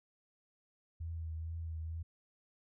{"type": "tone with vibrato", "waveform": "sine", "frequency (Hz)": 81.4, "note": "E2", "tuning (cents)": -21, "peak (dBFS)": -38, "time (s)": [1, 2.03], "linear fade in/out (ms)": 10, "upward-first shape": "triangle", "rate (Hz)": 2.2, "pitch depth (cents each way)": 36, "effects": []}